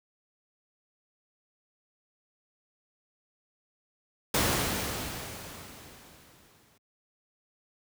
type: noise with exponential decay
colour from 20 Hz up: pink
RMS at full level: -24 dBFS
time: 4.34-6.78 s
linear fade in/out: 5 ms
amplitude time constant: 530 ms
effects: high-pass 60 Hz 12 dB/octave